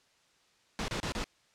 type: noise bursts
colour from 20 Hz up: pink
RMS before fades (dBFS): -34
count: 4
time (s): 0.79-1.241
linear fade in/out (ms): 0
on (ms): 91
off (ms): 29
effects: white hiss -67 dBFS RMS until 1.54 s + low-pass 6000 Hz 12 dB/octave